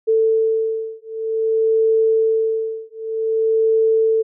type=beating tone pair; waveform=sine; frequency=444.3 / 444.83 Hz; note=A4 / A4; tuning=+17 / +19 cents; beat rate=0.53 Hz; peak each=-18 dBFS; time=0.07-4.23 s; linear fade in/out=20 ms; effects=none